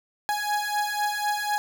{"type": "beating tone pair", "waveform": "30% pulse", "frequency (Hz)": [830.6, 834.6], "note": ["G#5", "G#5"], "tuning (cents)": [0, 8], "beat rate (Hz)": 4, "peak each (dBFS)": -25, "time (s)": [0.29, 1.58], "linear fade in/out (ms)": 0, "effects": ["8-bit"]}